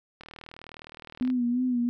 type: click train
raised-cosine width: 0.3 ms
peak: -27 dBFS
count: 44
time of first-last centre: 0.21-1.301 s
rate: 39.4 Hz
type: tone with vibrato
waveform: sine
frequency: 246.8 Hz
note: B3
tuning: 1 cent flat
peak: -23 dBFS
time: 1.21-1.89 s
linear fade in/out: 0 ms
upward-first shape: sine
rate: 2.9 Hz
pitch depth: 58 cents each way
effects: none